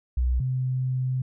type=tone pair in turn; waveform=sine; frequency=62.2 / 128.79 Hz; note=B1 / C3; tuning=+13 / -27 cents; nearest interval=octave + minor second; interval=1260 cents; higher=second; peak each=-20 / -23 dBFS; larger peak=first; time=0.17-0.4 / 0.4-1.22 s; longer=second; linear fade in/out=5 ms; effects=none